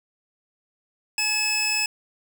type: tone pair together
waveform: 20% pulse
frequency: 851 / 2595 Hz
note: G#5 / E7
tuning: +42 / -28 cents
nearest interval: octave + perfect fifth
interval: 1930 cents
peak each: -29 / -17 dBFS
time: 1.18-1.86 s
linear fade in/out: 2 ms
effects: none